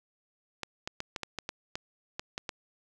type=clicks; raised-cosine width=0.2 ms; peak=-17 dBFS; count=11; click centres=0.633 / 0.875 / 1.004 / 1.162 / 1.233 / 1.387 / 1.491 / 1.755 / 2.195 / 2.379 / 2.492 s; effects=none